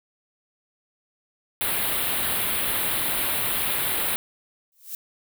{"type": "band-stop noise", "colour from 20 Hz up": "white", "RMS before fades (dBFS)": -25, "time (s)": [1.61, 4.16], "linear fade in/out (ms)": 0, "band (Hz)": [4000, 9200], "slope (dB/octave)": 48}
{"type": "noise with exponential growth", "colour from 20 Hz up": "violet", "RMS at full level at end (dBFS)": -30, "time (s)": [4.72, 4.95], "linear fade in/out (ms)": 1, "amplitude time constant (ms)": 49}
{"effects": []}